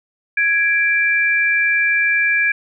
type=tone pair together; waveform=sine; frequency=1661 / 2349 Hz; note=G#6 / D7; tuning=0 / 0 cents; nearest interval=tritone; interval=600 cents; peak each=-16 dBFS; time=0.37-2.52 s; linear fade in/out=5 ms; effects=none